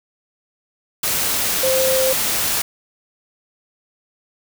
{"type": "tone in noise", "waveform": "sine", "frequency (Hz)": 523.3, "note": "C5", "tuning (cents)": 0, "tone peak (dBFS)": -16, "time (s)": [1.63, 2.13], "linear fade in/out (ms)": 5, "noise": "white", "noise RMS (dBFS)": -20, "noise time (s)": [1.03, 2.62], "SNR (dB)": 1, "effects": []}